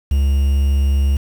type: tone with quantisation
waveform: triangle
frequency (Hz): 69.3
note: C#2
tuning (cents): 0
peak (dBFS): -10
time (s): 0.11-1.17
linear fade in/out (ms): 5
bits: 6
effects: none